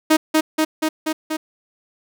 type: tone with echo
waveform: sawtooth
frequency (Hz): 313.1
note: D#4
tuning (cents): +11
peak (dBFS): -7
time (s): 0.1-0.17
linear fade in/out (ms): 10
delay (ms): 240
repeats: 5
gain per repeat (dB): -2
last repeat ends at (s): 1.37
effects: none